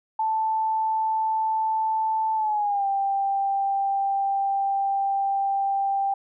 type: tone with pitch glide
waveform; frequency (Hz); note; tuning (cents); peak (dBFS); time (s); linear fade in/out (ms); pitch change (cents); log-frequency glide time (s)
sine; 880 to 788.5; A5 to G5; 0 to +10; -21; 0.19-6.14; 5; -190; 2.35-2.86
effects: none